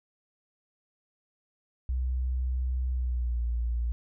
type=tone with pitch glide; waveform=sine; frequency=63.3 to 58.72 Hz; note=B1 to A#1; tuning=+43 to +13 cents; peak=-26 dBFS; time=1.89-3.92 s; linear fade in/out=0 ms; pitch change=-130 cents; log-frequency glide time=2.91-3.42 s; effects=none